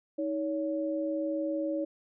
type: tone pair together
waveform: sine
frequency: 316 / 563 Hz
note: D#4 / C#5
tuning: +27 / +27 cents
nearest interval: minor seventh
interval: 1000 cents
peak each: -31 / -32 dBFS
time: 0.18-1.85 s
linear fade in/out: 10 ms
effects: none